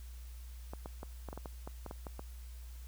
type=clicks; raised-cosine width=1 ms; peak=-29 dBFS; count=12; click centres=0.735 / 0.859 / 1.031 / 1.287 / 1.329 / 1.376 / 1.458 / 1.675 / 1.863 / 1.911 / 2.068 / 2.194 s; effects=added 60 Hz sine -45 dBFS peak until 2.87 s + white hiss -61 dBFS RMS until 2.87 s